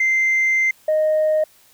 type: tone pair in turn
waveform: sine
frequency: 2083 / 620 Hz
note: C7 / D#5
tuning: -8 / -6 cents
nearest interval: octave + major sixth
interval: 2098 cents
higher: first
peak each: -13 dBFS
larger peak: neither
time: 0-0.71 / 0.88-1.44 s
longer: first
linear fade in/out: 5 ms
effects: tanh soft clip ceiling -12 dBFS + white hiss -53 dBFS RMS until 1.73 s